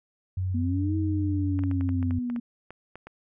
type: tone with vibrato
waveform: sine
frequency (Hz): 92.5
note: F#2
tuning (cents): 0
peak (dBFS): -25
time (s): 0.37-2.19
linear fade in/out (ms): 5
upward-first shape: sine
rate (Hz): 2.7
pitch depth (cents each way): 8
type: linear two-way sweep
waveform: sine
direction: up then down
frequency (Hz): 235.9 to 318.7 to 235.9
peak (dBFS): -27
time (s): 0.54-2.4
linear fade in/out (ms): 10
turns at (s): 0.96
type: clicks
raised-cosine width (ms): 0.5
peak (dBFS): -27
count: 12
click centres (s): 1.591 / 1.637 / 1.713 / 1.81 / 1.891 / 2.028 / 2.109 / 2.3 / 2.362 / 2.706 / 2.956 / 3.07
effects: none